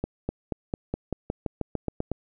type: accelerating click train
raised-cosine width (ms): 2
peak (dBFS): -14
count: 13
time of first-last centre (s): 0.04-2.116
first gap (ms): 250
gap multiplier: 0.93
effects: none